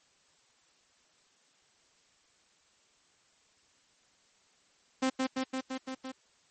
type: tone with echo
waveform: sawtooth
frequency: 261.6 Hz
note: C4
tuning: in tune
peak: -22 dBFS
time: 5.02-5.1 s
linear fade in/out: 10 ms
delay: 170 ms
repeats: 6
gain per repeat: -2 dB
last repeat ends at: 6.12 s
effects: white hiss -67 dBFS RMS until 6.5 s + MP3 32 kbps